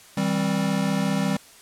square chord, C major, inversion first, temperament equal with one note detuned, 161.14 / 196 / 261.6 Hz, E3 / G3 / C4, -39 / 0 / 0 cents, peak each -28 / -24 / -29 dBFS, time 0.17-1.37 s, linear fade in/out 5 ms, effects white hiss -49 dBFS RMS until 1.61 s + low-pass 11000 Hz 12 dB/octave

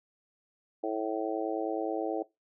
harmonic tone, 109.4 Hz, A2, 9 cents flat, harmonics 3 / 4 / 5 / 6 / 7, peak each -34 / -35 / -36 / -37 / -37 dBFS, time 0.83-2.23 s, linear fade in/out 10 ms, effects noise-tail reverb RT60 0.2 s tail -21 dB re dry

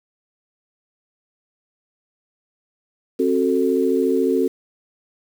sine chord, F# diminished, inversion second, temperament just, 266.4 / 370 / 444 Hz, C4 / F#4 / A4, +31 / 0 / +16 cents, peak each -20 dBFS, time 3.19-4.48 s, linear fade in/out 10 ms, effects 7-bit

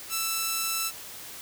5% pulse tone, 1325 Hz, E6, 9 cents sharp, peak -15 dBFS, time 0.09-0.92 s, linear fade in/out 50 ms, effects white hiss -42 dBFS RMS until 1.41 s

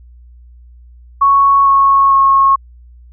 sine tone with pitch steps, 1108.7 / 1099.8 / 1090.9 Hz, C#6 / C#6 / C#6, 0 / -14 / -28 cents, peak -6 dBFS, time 1.21-2.56 s, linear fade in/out 10 ms, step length 450 ms, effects added 60 Hz sine -37 dBFS peak until 3.12 s

